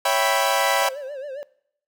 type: chord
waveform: sawtooth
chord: C# half-diminished seventh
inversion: none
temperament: equal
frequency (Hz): 554.4 / 659.3 / 784 / 987.8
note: C#5 / E5 / G5 / B5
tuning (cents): 0 / 0 / 0 / 0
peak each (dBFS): -20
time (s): 0.05-0.89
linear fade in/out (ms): 5
type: tone with vibrato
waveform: triangle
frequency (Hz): 554.4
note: C#5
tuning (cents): 0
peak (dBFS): -28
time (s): 0.82-1.43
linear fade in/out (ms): 0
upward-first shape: sine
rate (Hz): 7.4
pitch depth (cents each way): 120
effects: noise-tail reverb RT60 0.7 s tail -21 dB re dry